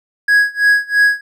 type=tone with tremolo; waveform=triangle; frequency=1661.2 Hz; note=G#6; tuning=in tune; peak=-5 dBFS; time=0.28-1.21 s; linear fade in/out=5 ms; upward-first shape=sine; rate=3 Hz; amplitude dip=95%; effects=none